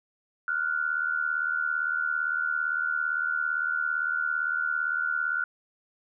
sine tone pair together, 1402.3 / 1480 Hz, F6 / F#6, +7 / 0 cents, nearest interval minor second, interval 93 cents, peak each -28 dBFS, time 0.48-5.44 s, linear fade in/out 2 ms, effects none

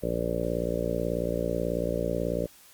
harmonic tone, 58.27 Hz, A#1, in tune, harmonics 1 / 2 / 3 / 4 / 5 / 6 / 7 / 8 / 9 / 10, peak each -36 / -38 / -34 / -39 / -36 / -39 / -36 / -34 / -33 / -33 dBFS, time 0.02-2.47 s, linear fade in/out 20 ms, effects white hiss -54 dBFS RMS until 2.73 s + Opus 32 kbps

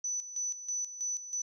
sine tone with tremolo, 5980 Hz, F#8, 17 cents sharp, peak -31 dBFS, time 0.04-1.42 s, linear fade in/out 5 ms, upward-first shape square, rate 3.1 Hz, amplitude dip 70%, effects none

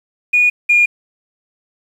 sine tone pair in turn, 2454 / 2422 Hz, D#7 / D#7, -25 / -47 cents, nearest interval unison, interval 22 cents, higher first, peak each -8 / -7 dBFS, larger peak second, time 0.33-0.5 / 0.69-0.86 s, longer neither, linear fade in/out 10 ms, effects tanh soft clip ceiling -3 dBFS + 7-bit

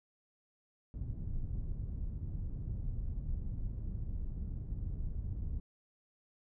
pink low-pass noise, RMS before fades -38 dBFS, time 0.94-5.6 s, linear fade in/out 2 ms, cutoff 110 Hz, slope 12 dB/octave, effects none

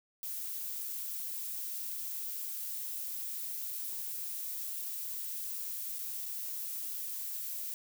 violet noise with dropouts, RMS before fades -39 dBFS, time 0.23-7.74 s, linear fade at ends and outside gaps 0 ms, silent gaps 5.985-5.99 / 6.257-6.261 s, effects none

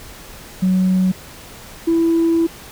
sine tone pair in turn, 186 / 331.4 Hz, F#3 / E4, +9 / +9 cents, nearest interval minor seventh, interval 1000 cents, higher second, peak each -11 dBFS, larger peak neither, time 0.62-1.12 / 1.87-2.47 s, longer second, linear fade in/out 10 ms, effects tanh soft clip ceiling -9 dBFS + pink hiss -38 dBFS RMS until 2.71 s

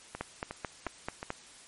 two click trains, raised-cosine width 0.5 ms, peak -18 / -22 dBFS, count 6 / 4, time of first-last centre 0.21-1.304 / 0.15-1.229 s, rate 4.57 / 2.78 Hz, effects white hiss -53 dBFS RMS until 1.67 s + MP3 48 kbps

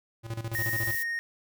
square tone with tremolo, 113.5 Hz, A#2, 46 cents flat, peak -31 dBFS, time 0.23-0.96 s, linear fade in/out 50 ms, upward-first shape square, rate 14 Hz, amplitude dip 75%
violet noise, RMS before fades -35 dBFS, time 0.53-1.04 s, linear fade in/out 20 ms
triangle tone, 1855 Hz, A#6, 9 cents flat, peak -27 dBFS, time 0.55-1.19 s, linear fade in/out 0 ms
effects none

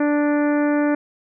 harmonic tone, 293.7 Hz, D4, in tune, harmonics 1 / 2 / 3 / 4 / 5 / 6 / 7 / 8, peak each -17 / -23 / -30 / -34 / -31 / -33 / -39 / -41 dBFS, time 0-0.95 s, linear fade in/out 5 ms, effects none

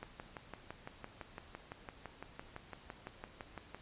click train, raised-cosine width 0.5 ms, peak -29 dBFS, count 23, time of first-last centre 0.03-3.746 s, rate 5.92 Hz, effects pink hiss -58 dBFS RMS until 3.81 s + resampled to 8000 Hz

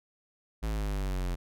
square exponential sweep, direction down, 55 to 43.58 Hz, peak -30 dBFS, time 0.62-1.36 s, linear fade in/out 20 ms, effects none

